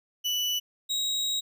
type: tone pair in turn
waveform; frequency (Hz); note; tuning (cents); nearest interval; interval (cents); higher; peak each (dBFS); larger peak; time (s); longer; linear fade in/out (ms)
35% pulse; 2968 / 3812; F#7 / A#7; +5 / +38; major third; 433; second; -24; neither; 0.24-0.6 / 0.89-1.41; second; 20
effects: none